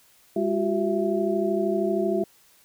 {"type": "tone cluster", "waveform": "sine", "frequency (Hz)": [203.3, 349.7, 382.6, 665], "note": ["G#3", "F4", "G4", "E5"], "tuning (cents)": [-37, 2, -42, 15], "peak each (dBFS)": [-28, -26, -26, -28], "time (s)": [0.36, 2.24], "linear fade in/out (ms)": 5, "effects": ["white hiss -58 dBFS RMS until 2.64 s"]}